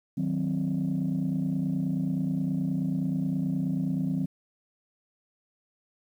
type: chord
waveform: sine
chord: C diminished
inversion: first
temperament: equal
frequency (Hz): 155.56 / 185 / 261.6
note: Eb3 / Gb3 / C4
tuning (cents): 0 / 0 / 0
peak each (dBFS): -29 / -28 / -29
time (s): 0.17-4.26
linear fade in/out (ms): 10
effects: tanh soft clip ceiling -20 dBFS + 10-bit